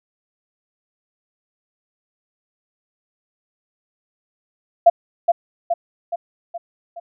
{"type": "tone with echo", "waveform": "sine", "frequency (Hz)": 684, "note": "F5", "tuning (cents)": -36, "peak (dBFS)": -5, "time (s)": [4.86, 4.9], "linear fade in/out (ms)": 10, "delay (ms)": 420, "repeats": 5, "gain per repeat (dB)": -5, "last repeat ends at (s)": 7, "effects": []}